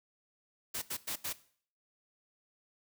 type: noise bursts at uneven times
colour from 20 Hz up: white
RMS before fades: -37 dBFS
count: 4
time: 0.74-0.82 / 0.9-0.97 / 1.07-1.16 / 1.24-1.33 s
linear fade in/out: 10 ms
effects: noise-tail reverb RT60 0.5 s tail -17 dB re dry